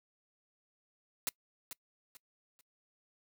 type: noise with echo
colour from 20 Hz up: white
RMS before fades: -34 dBFS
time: 1.27-1.29 s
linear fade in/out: 0 ms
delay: 440 ms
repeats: 3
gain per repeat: -10 dB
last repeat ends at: 2.61 s
effects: noise-tail reverb RT60 0.1 s tail -25 dB re dry